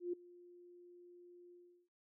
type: tone with ADSR envelope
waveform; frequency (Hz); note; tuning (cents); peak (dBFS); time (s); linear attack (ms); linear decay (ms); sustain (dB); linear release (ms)
sine; 352.3; F4; +15; -34; 0-1.89; 130; 8; -22; 370
effects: noise-tail reverb RT60 0.1 s tail -20 dB re dry